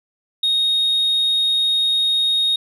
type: tone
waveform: sine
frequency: 3729 Hz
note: A#7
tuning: in tune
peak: -13 dBFS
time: 0.43-2.56 s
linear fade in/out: 5 ms
effects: tanh soft clip ceiling -13 dBFS